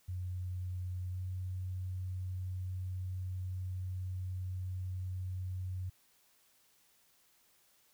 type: tone with pitch glide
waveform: sine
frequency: 91 to 92.27 Hz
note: F#2 to F#2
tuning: -28 to -4 cents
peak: -36 dBFS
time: 0.08-5.9 s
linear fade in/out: 10 ms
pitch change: +24 cents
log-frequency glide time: 1.13-1.18 s
effects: white hiss -69 dBFS RMS until 7.93 s